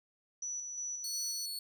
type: tone with tremolo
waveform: sine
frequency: 5920 Hz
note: F#8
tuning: in tune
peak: -36 dBFS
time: 0.42-1.46 s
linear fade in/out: 5 ms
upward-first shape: square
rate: 2.8 Hz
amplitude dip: 35%
type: tone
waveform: sawtooth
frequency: 4406 Hz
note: C#8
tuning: 11 cents flat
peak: -35 dBFS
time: 1.04-1.59 s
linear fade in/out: 2 ms
effects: none